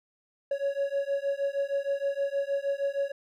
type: beating tone pair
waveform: triangle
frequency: 554.4 / 560.8 Hz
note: C#5 / C#5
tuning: 0 / +20 cents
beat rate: 6.4 Hz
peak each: -28 dBFS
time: 0.51-3.12 s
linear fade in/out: 5 ms
effects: none